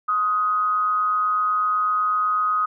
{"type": "tone with amplitude modulation", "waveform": "sine", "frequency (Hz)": 1254, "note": "D#6", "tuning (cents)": 13, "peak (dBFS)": -16, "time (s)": [0.08, 2.66], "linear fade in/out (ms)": 10, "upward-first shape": "sine", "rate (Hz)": 192, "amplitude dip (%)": 45, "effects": []}